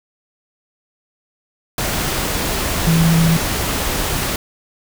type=tone in noise; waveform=sine; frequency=164.5 Hz; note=E3; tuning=3 cents flat; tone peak=-11 dBFS; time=2.87-3.37 s; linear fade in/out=2 ms; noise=pink; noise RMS=-20 dBFS; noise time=1.78-4.36 s; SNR=+6 dB; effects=none